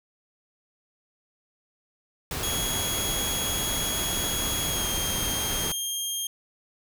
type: noise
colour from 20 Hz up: pink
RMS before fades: -31 dBFS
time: 2.31-5.72 s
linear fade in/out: 2 ms
type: tone with pitch glide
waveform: 15% pulse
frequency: 3322 to 3214 Hz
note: G#7 to G7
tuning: 0 to +43 cents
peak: -21 dBFS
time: 2.43-6.27 s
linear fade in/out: 2 ms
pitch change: -57 cents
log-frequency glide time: 4.64-4.9 s
effects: none